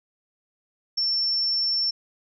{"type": "tone", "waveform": "sine", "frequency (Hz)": 5410, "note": "E8", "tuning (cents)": 44, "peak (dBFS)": -21, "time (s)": [0.97, 1.91], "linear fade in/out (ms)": 10, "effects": []}